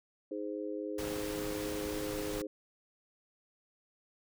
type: harmonic tone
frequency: 103.83 Hz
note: G#2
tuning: in tune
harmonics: 3 / 4 / 5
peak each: -39 / -40 / -41 dBFS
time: 0.31-2.47 s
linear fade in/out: 5 ms
type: noise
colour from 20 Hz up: pink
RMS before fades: -42 dBFS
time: 0.98-2.42 s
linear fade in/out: 5 ms
effects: none